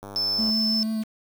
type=click train; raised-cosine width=1 ms; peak=-25 dBFS; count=48; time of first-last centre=0.03-0.5 s; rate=100 Hz
type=tone; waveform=sine; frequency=5274 Hz; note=E8; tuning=in tune; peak=-22 dBFS; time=0.16-0.83 s; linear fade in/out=0 ms
type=tone with vibrato; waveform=triangle; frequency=219.8 Hz; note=A3; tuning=2 cents flat; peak=-22 dBFS; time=0.38-1.04 s; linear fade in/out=20 ms; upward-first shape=sine; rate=6.1 Hz; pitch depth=13 cents each way
effects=7-bit